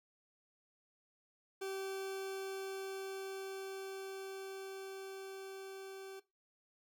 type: tone with level ramp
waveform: 40% pulse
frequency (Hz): 386.4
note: G4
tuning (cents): -25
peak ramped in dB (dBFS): -38 to -46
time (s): 1.61-6.2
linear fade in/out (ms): 10
effects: noise-tail reverb RT60 0.2 s tail -17 dB re dry